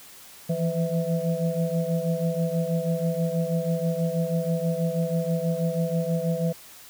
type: tone cluster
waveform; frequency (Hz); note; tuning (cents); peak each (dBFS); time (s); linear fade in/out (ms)
sine; 164.2 / 170.4 / 505 / 654; E3 / F3 / B4 / E5; -6 / -42 / +39 / -14; -27 / -27 / -29 / -32; 0.49-6.53; 10
effects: white hiss -47 dBFS RMS until 6.89 s